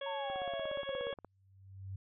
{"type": "harmonic tone", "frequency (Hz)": 554.4, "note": "C#5", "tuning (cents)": 0, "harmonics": [1, 2, 3, 4, 5, 6], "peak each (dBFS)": [-39, -49, -48, -53, -55, -47], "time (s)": [0.01, 1.14], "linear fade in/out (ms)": 5}
{"type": "exponential sweep", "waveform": "sine", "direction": "down", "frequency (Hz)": [928, 466.2], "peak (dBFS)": -39, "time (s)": [0.06, 1.11], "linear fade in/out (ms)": 5}
{"type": "click train", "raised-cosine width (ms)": 1, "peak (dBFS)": -33, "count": 17, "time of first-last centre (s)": [0.3, 1.247], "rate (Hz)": 16.9}
{"type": "tone with exponential growth", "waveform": "sine", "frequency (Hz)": 96.2, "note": "G2", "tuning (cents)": -32, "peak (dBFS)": -38, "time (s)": [1.17, 1.96], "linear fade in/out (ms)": 5, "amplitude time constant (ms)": 170}
{"effects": []}